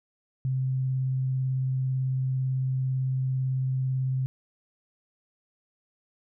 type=tone with vibrato; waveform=sine; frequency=130.81 Hz; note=C3; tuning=in tune; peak=-24 dBFS; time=0.45-4.26 s; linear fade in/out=0 ms; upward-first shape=square; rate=18 Hz; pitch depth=8 cents each way; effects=none

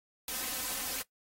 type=noise with comb filter; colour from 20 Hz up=white; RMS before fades=-36 dBFS; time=0.28-1.02 s; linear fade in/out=2 ms; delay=3.9 ms; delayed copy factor=+0.85; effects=noise-tail reverb RT60 0.1 s tail -18 dB re dry + AAC 48 kbps

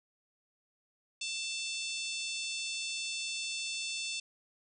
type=harmonic tone with a mistuned harmonic; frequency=887 Hz; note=A5; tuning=14 cents sharp; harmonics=3 / 4 / 5 / 6 / 7 / 8 / 9 / 10; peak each=-39 / -41 / -43 / -45 / -46 / -47 / -48 / -49 dBFS; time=1.21-4.2 s; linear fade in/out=5 ms; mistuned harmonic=10; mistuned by=-25 cents; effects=none

